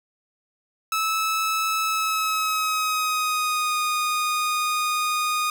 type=tone with pitch glide; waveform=sawtooth; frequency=1304 to 1232.2 Hz; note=E6 to D#6; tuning=-19 to -17 cents; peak=-18 dBFS; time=0.92-5.5 s; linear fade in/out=2 ms; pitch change=-98 cents; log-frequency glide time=1.84-3.79 s; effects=none